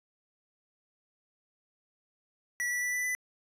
square tone with pitch steps, 1946 / 1958.4 / 1970.9 / 1983.4 / 1996.1 Hz, B6 / B6 / B6 / B6 / B6, -26 / -15 / -4 / +7 / +18 cents, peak -30 dBFS, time 2.6-3.15 s, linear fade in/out 0 ms, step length 110 ms, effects resampled to 32000 Hz

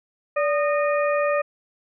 harmonic tone with a mistuned harmonic, 614 Hz, D#5, 23 cents flat, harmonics 1 / 2 / 3 / 4, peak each -20 / -26 / -30 / -32 dBFS, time 0.36-1.42 s, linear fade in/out 10 ms, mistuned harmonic 1, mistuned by -96 cents, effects none

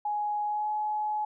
sine tone with pitch glide, 835 to 847.6 Hz, G#5 to G#5, +9 to +35 cents, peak -27 dBFS, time 0.05-1.25 s, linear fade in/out 5 ms, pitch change +26 cents, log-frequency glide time 0.45-0.69 s, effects none

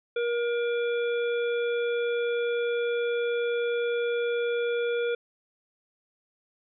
harmonic tone with a mistuned harmonic, 474.8 Hz, A#4, 32 cents sharp, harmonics 1 / 3 / 5 / 7, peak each -25 / -35 / -39 / -42 dBFS, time 0.16-5.15 s, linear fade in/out 5 ms, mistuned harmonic 7, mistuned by +54 cents, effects none

